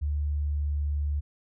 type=tone with pitch glide; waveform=sine; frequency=73.42 to 72.95 Hz; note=D2 to D2; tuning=0 to -11 cents; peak=-25 dBFS; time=0.01-1.21 s; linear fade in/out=20 ms; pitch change=-11 cents; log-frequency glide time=0.25-0.77 s; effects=none